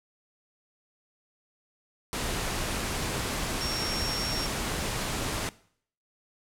sine tone in noise, 5530 Hz, F8, 18 cents flat, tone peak -32 dBFS, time 3.61-4.46 s, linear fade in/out 0 ms, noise pink, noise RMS -31 dBFS, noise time 2.13-5.49 s, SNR -4 dB, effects noise-tail reverb RT60 0.6 s tail -20 dB re dry + low-pass 11000 Hz 12 dB/octave

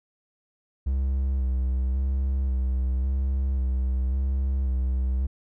triangle tone with vibrato, 65.41 Hz, C2, in tune, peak -20 dBFS, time 0.86-5.27 s, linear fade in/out 10 ms, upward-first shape square, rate 0.92 Hz, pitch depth 33 cents each way, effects none

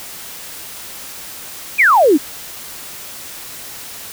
sine exponential sweep, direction down, 2571 to 261.6 Hz, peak -7 dBFS, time 1.78-2.18 s, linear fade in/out 20 ms, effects white hiss -32 dBFS RMS until 4.12 s

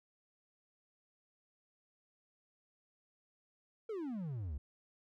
triangle exponential sweep, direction down, 466.2 to 64.7 Hz, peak -36 dBFS, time 3.89-4.58 s, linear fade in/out 5 ms, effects none

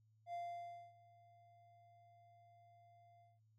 triangle tone with ADSR envelope, 694 Hz, F5, 11 cents flat, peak -40 dBFS, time 0.26-3.4 s, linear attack 75 ms, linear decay 590 ms, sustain -23 dB, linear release 190 ms, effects added 109 Hz sine -70 dBFS peak until 3.58 s

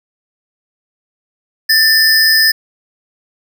square tone pair together, 1779 / 5032 Hz, A6 / D#8, +19 / +19 cents, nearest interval octave + tritone, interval 1800 cents, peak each -11 dBFS, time 1.69-2.52 s, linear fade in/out 10 ms, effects none

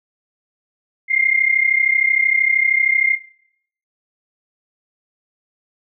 sine tone pair together, 2094 / 2127 Hz, C7 / C7, +1 / +28 cents, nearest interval unison, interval 27 cents, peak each -16 dBFS, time 1.08-3.18 s, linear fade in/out 50 ms, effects noise-tail reverb RT60 0.7 s tail -21 dB re dry

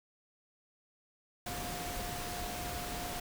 sine tone in noise, 710 Hz, F5, 28 cents sharp, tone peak -43 dBFS, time 1.46-3.2 s, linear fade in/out 5 ms, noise pink, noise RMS -40 dBFS, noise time 1.46-3.2 s, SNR -6 dB, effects none

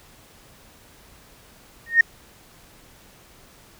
sine tone with exponential growth, 1848 Hz, A#6, 16 cents flat, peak -6 dBFS, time 1.86-2.01 s, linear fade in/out 5 ms, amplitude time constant 31 ms, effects tanh soft clip ceiling -2 dBFS + pink hiss -51 dBFS RMS until 3.79 s

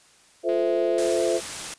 sine chord, F major seventh, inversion none, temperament equal with one note detuned, 349.2 / 440 / 517.8 / 659.3 Hz, F4 / A4 / C5 / E5, 0 / 0 / -18 / 0 cents, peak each -25 / -27 / -25 / -26 dBFS, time 0.43-1.41 s, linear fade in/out 50 ms
click train, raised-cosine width 0.3 ms, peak -27 dBFS, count 127, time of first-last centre 0.49-1.096 s, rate 208 Hz
white noise, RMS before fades -33 dBFS, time 0.98-1.74 s, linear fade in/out 2 ms
effects white hiss -56 dBFS RMS until 1.78 s + resampled to 22050 Hz

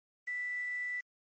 sine tone with quantisation, 1975.5 Hz, B6, in tune, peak -34 dBFS, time 0.27-1.01 s, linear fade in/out 10 ms, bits 9, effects MP3 32 kbps

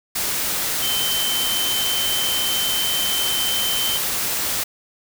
sine tone in noise, 3088 Hz, G7, 27 cents flat, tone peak -22 dBFS, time 0.82-3.98 s, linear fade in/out 10 ms, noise white, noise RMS -23 dBFS, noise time 0.15-4.64 s, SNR -2 dB, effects none

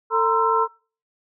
sine tone cluster, 447.8 / 938 / 1033 / 1335 Hz, A4 / A#5 / C6 / E6, +30 / +11 / -22 / +22 cents, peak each -22 dBFS, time 0.1-0.68 s, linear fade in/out 50 ms, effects noise-tail reverb RT60 0.4 s tail -24 dB re dry

